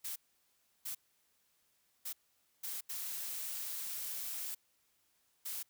blue noise bursts at uneven times, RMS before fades -41 dBFS, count 6, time 0.04-0.16 / 0.85-0.95 / 2.05-2.13 / 2.63-2.81 / 2.89-4.55 / 5.45-5.63 s, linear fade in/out 10 ms, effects white hiss -75 dBFS RMS until 5.69 s

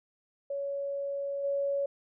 sine tone with level steps, 560 Hz, C#5, 18 cents sharp, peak -31 / -27 dBFS, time 0.5-1.86 s, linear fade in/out 5 ms, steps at 1.43 s, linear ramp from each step 20 ms, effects none

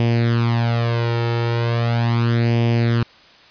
sawtooth tone with flanger, 117.2 Hz, A#2, 10 cents sharp, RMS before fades -18 dBFS, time 0-3.03 s, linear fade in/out 0 ms, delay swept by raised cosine 0.36 to 2.26 ms, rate 0.38 Hz, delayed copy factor +0.7, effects white hiss -47 dBFS RMS until 3.5 s + resampled to 11025 Hz

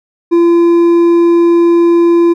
triangle tone with hard clipping, 340.9 Hz, F4, 42 cents flat, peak -6 dBFS, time 0.31-2.34 s, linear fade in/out 20 ms, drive 7 dB, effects none

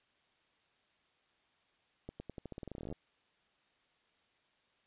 accelerating click train, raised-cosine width 2 ms, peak -30 dBFS, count 20, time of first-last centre 2.09-2.926 s, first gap 110 ms, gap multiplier 0.88, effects white hiss -73 dBFS RMS until 4.86 s + resampled to 8000 Hz

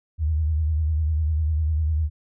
sine tone with vibrato, 77.78 Hz, D#2, in tune, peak -19 dBFS, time 0.18-2.1 s, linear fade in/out 50 ms, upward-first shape triangle, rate 10 Hz, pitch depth 100 cents each way, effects none

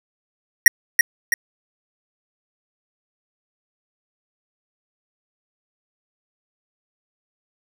square tone with echo, 1887 Hz, A#6, 21 cents sharp, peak -4 dBFS, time 0.66-0.68 s, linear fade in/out 2 ms, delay 330 ms, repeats 2, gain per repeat -6 dB, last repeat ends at 1.34 s, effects none

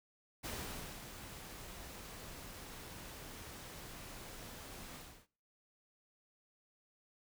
pink noise with ADSR envelope, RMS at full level -42 dBFS, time 0.43-5.27 s, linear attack 21 ms, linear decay 540 ms, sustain -8 dB, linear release 310 ms, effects noise-tail reverb RT60 0.5 s tail -23 dB re dry

